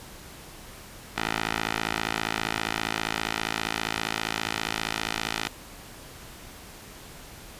10% pulse tone with band-pass filter sweep, 55 Hz, A1, in tune, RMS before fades -30 dBFS, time 1.16-5.48 s, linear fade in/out 10 ms, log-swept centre 2100 to 3200 Hz, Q 0.75, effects pink hiss -45 dBFS RMS until 7.59 s + resampled to 32000 Hz

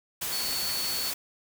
sine tone in noise, 4435 Hz, C#8, in tune, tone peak -31 dBFS, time 0.32-1.11 s, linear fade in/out 10 ms, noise white, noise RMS -32 dBFS, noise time 0.21-1.14 s, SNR -2 dB, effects none

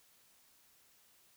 silence, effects white hiss -67 dBFS RMS until 1.36 s

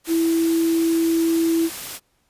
sine tone in noise, 329.6 Hz, E4, in tune, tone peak -16 dBFS, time 0.07-1.7 s, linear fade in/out 50 ms, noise white, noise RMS -32 dBFS, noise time 0.04-2 s, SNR +13 dB, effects pink hiss -66 dBFS RMS until 2.29 s + resampled to 32000 Hz

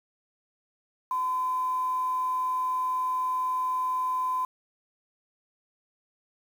sine tone with quantisation, 1018 Hz, C6, 48 cents flat, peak -25 dBFS, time 1.11-4.45 s, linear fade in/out 2 ms, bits 8, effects none

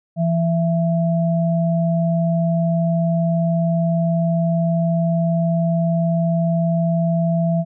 sine tone pair together, 167.4 / 665.9 Hz, E3 / E5, +27 / +17 cents, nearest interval 2 octaves, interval 2390 cents, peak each -16 / -22 dBFS, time 0.16-7.65 s, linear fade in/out 50 ms, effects none

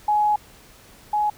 sine tone pair in turn, 840 / 840 Hz, G#5 / G#5, +19 / +19 cents, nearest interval unison, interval 0 cents, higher neither, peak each -16 / -18 dBFS, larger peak first, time 0.08-0.36 / 1.13-1.3 s, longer first, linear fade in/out 5 ms, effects pink hiss -49 dBFS RMS until 1.37 s

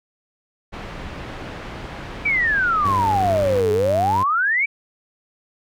pink low-pass noise, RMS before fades -33 dBFS, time 0.72-3.62 s, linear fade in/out 20 ms, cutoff 2600 Hz, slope 12 dB/octave
sine exponential two-way sweep, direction down then up, 2349 to 415.3 to 2349 Hz, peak -16 dBFS, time 2.25-4.66 s, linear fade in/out 10 ms, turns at 3.72 s
sawtooth tone, 97.1 Hz, G2, 16 cents flat, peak -20 dBFS, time 2.84-4.24 s, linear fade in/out 20 ms
effects none

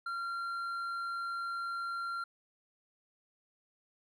sine tone with hard clipping, 1378 Hz, F6, 24 cents flat, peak -36 dBFS, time 0.06-2.24 s, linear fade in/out 5 ms, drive 4 dB, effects none

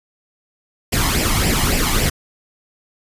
pink noise with flanger, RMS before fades -17 dBFS, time 0.92-2.1 s, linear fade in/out 10 ms, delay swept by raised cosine 0.38 to 1 ms, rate 3.6 Hz, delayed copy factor +0.65, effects resampled to 32000 Hz

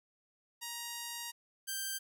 5% pulse tone pair in turn, 943 / 1571.8 Hz, A#5 / G6, +20 / +4 cents, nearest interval major sixth, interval 884 cents, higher second, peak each -28 / -25 dBFS, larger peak second, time 0.61-1.32 / 1.67-1.99 s, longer first, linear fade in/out 20 ms, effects none

